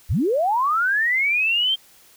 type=linear sweep; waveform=sine; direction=up; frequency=45.85 to 3190 Hz; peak=-17 dBFS; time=0.09-1.76 s; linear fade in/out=20 ms; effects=white hiss -52 dBFS RMS until 2.16 s